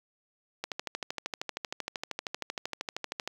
click train, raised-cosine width 0.2 ms, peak -16 dBFS, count 35, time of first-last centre 0.64-3.276 s, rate 12.9 Hz, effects high-pass 80 Hz 12 dB/octave + 7-bit

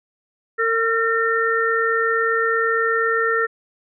harmonic tone, 454.7 Hz, A#4, 43 cents flat, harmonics 1 / 3 / 4, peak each -21 / -21 / -21 dBFS, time 0.58-3.47 s, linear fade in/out 20 ms, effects none

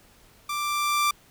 sawtooth tone with level ramp, 1178 Hz, D6, 5 cents sharp, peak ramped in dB -24 to -16 dBFS, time 0.49-1.11 s, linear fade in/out 5 ms, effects pink hiss -56 dBFS RMS until 1.3 s

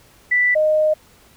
sine tone pair in turn, 1975.5 / 617.2 Hz, B6 / D#5, 0 / -14 cents, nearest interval octave + minor sixth, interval 2014 cents, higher first, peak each -13 dBFS, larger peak neither, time 0.31-0.55 / 0.55-0.94 s, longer second, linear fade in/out 10 ms, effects pink hiss -51 dBFS RMS until 1.36 s

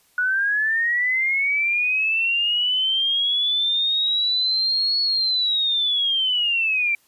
sine linear two-way sweep, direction up then down, 1459 to 4386 to 2330 Hz, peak -18 dBFS, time 0.18-6.95 s, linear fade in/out 2 ms, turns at 5.01 s, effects white hiss -60 dBFS RMS until 7.07 s + resampled to 32000 Hz

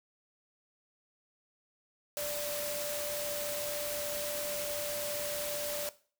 sine tone in noise, 587 Hz, D5, 1 cent flat, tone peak -36 dBFS, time 2.17-5.89 s, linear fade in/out 0 ms, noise white, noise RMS -38 dBFS, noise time 2.17-5.89 s, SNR -1 dB, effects noise-tail reverb RT60 0.4 s tail -17 dB re dry

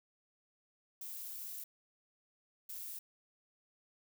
violet noise bursts at uneven times, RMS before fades -45 dBFS, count 2, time 1.01-1.64 / 2.69-2.99 s, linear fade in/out 5 ms, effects none

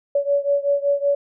sine beating tone pair, 565 / 570.3 Hz, C#5 / C#5, +33 / +49 cents, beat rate 5.3 Hz, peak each -19 / -21 dBFS, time 0.15-1.15 s, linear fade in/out 5 ms, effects none

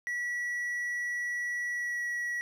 triangle tone with pitch glide, 1940 to 1927.7 Hz, B6 to B6, -31 to -42 cents, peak -29 dBFS, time 0.07-2.41 s, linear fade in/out 0 ms, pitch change -11 cents, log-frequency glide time 1.72-2.03 s, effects none

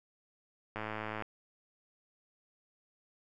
click train, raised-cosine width 0.5 ms, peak -23 dBFS, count 51, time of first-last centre 0.76-1.223 s, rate 108 Hz, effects none

